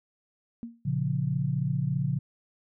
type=tone with exponential decay; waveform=sine; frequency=233.1 Hz; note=A#3; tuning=in tune; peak=-31 dBFS; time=0.63-0.85 s; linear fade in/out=0 ms; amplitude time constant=46 ms
type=chord; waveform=sine; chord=Bb minor; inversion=none; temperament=just; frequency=116.54 / 139.85 / 174.81 Hz; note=Bb2 / Db3 / F3; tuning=0 / +16 / +2 cents; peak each=-32 / -27 / -31 dBFS; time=0.85-2.19 s; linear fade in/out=10 ms
effects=none